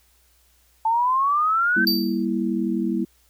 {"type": "exponential sweep", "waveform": "sine", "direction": "up", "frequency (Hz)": [880, 1568], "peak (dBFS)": -17, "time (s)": [0.85, 1.85], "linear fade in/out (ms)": 5}
{"type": "chord", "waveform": "sine", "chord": "E diminished", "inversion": "first", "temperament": "just", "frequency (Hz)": [197.78, 237.3, 329.6], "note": ["G3", "Bb3", "E4"], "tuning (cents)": [16, 31, 0], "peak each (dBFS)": -25, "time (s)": [1.76, 3.05], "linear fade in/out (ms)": 10}
{"type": "tone with exponential decay", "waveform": "square", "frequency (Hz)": 4639, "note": "D8", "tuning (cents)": -22, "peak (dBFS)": -16, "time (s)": [1.87, 2.25], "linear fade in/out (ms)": 1, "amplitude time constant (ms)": 82}
{"effects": ["added 60 Hz sine -61 dBFS peak until 3.29 s", "white hiss -61 dBFS RMS until 3.29 s"]}